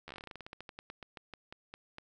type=slowing click train; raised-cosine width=0.3 ms; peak=-29 dBFS; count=25; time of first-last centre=0.08-1.984 s; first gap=12 ms; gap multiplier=1.14; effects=none